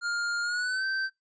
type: tone with pitch glide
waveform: square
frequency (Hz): 1408 to 1553.3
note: F6 to G6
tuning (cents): +14 to -16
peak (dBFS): -28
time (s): 0.01-1.1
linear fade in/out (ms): 50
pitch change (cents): +170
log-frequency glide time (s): 0.42-0.85
effects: noise-tail reverb RT60 0.2 s tail -26 dB re dry + resampled to 16000 Hz